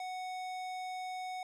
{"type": "tone with tanh clipping", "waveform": "sine", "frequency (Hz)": 740, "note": "F#5", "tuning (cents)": 0, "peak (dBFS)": -40, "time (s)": [0, 1.43], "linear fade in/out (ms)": 2, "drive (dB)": 18, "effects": []}